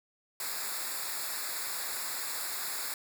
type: noise with comb filter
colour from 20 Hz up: white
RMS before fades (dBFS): -36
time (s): 0.4-2.94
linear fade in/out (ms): 2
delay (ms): 0.33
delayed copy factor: -0.85
effects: none